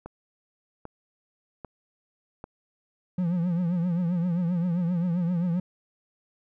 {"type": "click train", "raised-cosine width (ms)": 1, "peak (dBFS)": -24, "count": 4, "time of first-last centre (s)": [0.06, 2.441], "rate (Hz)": 1.26}
{"type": "tone with vibrato", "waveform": "triangle", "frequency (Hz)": 174.4, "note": "F3", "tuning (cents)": -2, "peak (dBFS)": -21, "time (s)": [3.18, 5.6], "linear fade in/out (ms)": 5, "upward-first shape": "triangle", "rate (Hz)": 7.6, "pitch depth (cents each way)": 110}
{"effects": []}